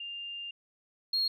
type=tone pair in turn; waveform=sine; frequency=2800 / 4272 Hz; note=F7 / C8; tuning=+4 / +35 cents; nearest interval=perfect fifth; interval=731 cents; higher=second; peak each=-37 / -25 dBFS; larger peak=second; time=0-0.51 / 1.13-1.28 s; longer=first; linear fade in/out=5 ms; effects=tanh soft clip ceiling -22 dBFS